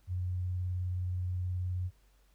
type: tone with vibrato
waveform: sine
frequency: 90.6 Hz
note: F#2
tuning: 36 cents flat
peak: -31 dBFS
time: 0.07-1.91 s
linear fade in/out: 50 ms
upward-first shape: square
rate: 19 Hz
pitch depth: 14 cents each way
effects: added 48 Hz sine -63 dBFS peak until 2.34 s + pink hiss -71 dBFS RMS until 2.34 s